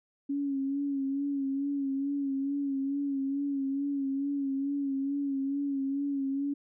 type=tone with vibrato; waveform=sine; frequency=277.2 Hz; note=C#4; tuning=in tune; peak=-28 dBFS; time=0.29-6.54 s; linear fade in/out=10 ms; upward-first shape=sine; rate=2.3 Hz; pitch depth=43 cents each way; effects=none